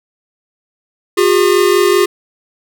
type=tone pair together; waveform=square; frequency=359.4 / 404.5 Hz; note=F4 / G#4; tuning=+50 / -46 cents; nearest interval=major second; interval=204 cents; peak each=-12 dBFS; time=1.17-2.06 s; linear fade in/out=10 ms; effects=none